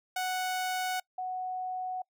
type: tone pair in turn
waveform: sawtooth / sine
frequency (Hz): 740 / 740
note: F#5 / F#5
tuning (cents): 0 / 0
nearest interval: unison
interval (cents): 0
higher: neither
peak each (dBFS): -26 / -32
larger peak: first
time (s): 0.16-1 / 1.18-2.02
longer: neither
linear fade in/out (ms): 5
effects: noise-tail reverb RT60 0.1 s tail -25 dB re dry